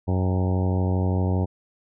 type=harmonic tone with a mistuned harmonic; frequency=92.5 Hz; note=F#2; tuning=in tune; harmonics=1 / 2 / 3 / 4 / 5 / 6 / 7 / 8 / 9 / 10; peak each=-21 / -27 / -31 / -33 / -35 / -37 / -38 / -39 / -40 / -41 dBFS; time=0.07-1.46 s; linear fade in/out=20 ms; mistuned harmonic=8; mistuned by=+62 cents; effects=none